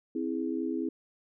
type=chord; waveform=sine; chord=C augmented; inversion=none; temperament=equal with one note detuned; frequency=261.6 / 325.7 / 415.3 Hz; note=C4 / E4 / G#4; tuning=0 / -21 / 0 cents; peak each=-33 / -32 / -37 dBFS; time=0.15-0.89 s; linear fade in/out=5 ms; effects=none